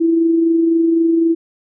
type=tone with amplitude modulation; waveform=sine; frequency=330.8 Hz; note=E4; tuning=6 cents sharp; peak=-9 dBFS; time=0-1.35 s; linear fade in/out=20 ms; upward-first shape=sine; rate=23.9 Hz; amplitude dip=35%; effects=none